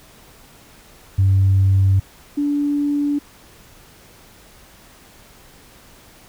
sine tone pair in turn, 96.5 / 289.2 Hz, G2 / D4, -27 / -27 cents, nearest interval octave + perfect fifth, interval 1900 cents, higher second, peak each -10 / -16 dBFS, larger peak first, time 1.18-2 / 2.37-3.19 s, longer neither, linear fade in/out 10 ms, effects tanh soft clip ceiling -8 dBFS + pink hiss -47 dBFS RMS until 6.28 s

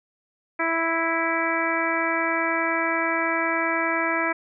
harmonic tone, 329.6 Hz, E4, in tune, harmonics 1 / 2 / 3 / 4 / 5 / 6 / 7, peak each -29 / -29 / -29 / -29 / -29 / -29 / -29 dBFS, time 0.59-4.33 s, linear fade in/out 10 ms, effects none

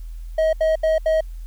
triangle tone bursts, 635 Hz, D#5, 35 cents sharp, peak -13 dBFS, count 4, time 0.38-1.208 s, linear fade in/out 5 ms, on 150 ms, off 76 ms, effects added 41 Hz sine -30 dBFS peak until 1.46 s + white hiss -58 dBFS RMS until 1.46 s

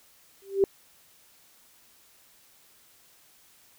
sine tone with exponential growth, 392 Hz, G4, in tune, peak -14 dBFS, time 0.42-0.64 s, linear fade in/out 1 ms, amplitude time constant 46 ms, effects white hiss -59 dBFS RMS until 3.78 s

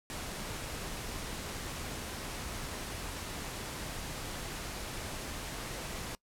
pink noise, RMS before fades -40 dBFS, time 0.1-6.15 s, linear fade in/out 0 ms, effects noise-tail reverb RT60 0.1 s tail -23 dB re dry + low-pass 12000 Hz 12 dB/octave

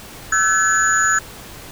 sine tone cluster, 1322 / 1533 / 1703 / 6840 Hz, E6 / G6 / G#6 / A8, +5 / -39 / +43 / -50 cents, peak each -19 dBFS, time 0.32-1.19 s, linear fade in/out 5 ms, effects pink hiss -37 dBFS RMS until 1.71 s

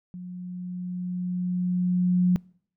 sine tone with level ramp, 180 Hz, F#3, 47 cents flat, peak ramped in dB -35 to -16 dBFS, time 0.14-2.36 s, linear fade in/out 0 ms, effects noise-tail reverb RT60 0.6 s tail -26 dB re dry

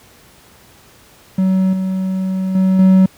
triangle tone with level steps, 188.5 Hz, F#3, 32 cents sharp, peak -9 / -14 / -8 / -4 dBFS, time 1.38-3.06 s, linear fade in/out 5 ms, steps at 1.73 / 2.55 / 2.79 s, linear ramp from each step 2 ms, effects pink hiss -46 dBFS RMS until 3.17 s + high-pass 60 Hz 12 dB/octave

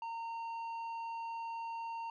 triangle tone with tanh clipping, 918 Hz, A#5, 27 cents flat, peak -40 dBFS, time 0.02-2.1 s, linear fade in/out 2 ms, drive 11 dB, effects none

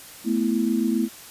sine chord, A suspended second, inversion none, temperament just, 220 / 247.5 / 330 Hz, A3 / B3 / E4, 0 / +4 / +2 cents, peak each -23 / -24 / -25 dBFS, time 0.24-1.09 s, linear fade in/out 50 ms, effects white hiss -43 dBFS RMS until 1.3 s + resampled to 32000 Hz

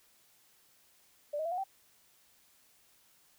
sine tone with pitch steps, 587 / 629.1 / 674.3 / 722.7 / 774.6 Hz, D5 / D#5 / E5 / F#5 / G5, -1 / +19 / +39 / -41 / -21 cents, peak -32 dBFS, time 1.33-1.64 s, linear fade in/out 10 ms, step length 62 ms, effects white hiss -66 dBFS RMS until 3.38 s

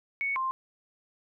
sine tone pair in turn, 2220 / 1049.6 Hz, C#7 / C6, +2 / +5 cents, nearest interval octave + minor second, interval 1297 cents, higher first, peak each -27 / -27 dBFS, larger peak neither, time 0.21-0.36 / 0.36-0.51 s, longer neither, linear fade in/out 0 ms, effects none

